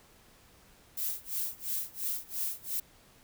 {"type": "noise with tremolo", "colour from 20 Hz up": "violet", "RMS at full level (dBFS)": -32, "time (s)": [0.97, 2.8], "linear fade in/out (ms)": 5, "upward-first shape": "sine", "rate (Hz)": 2.9, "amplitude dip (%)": 95, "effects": ["pink hiss -60 dBFS RMS until 3.23 s"]}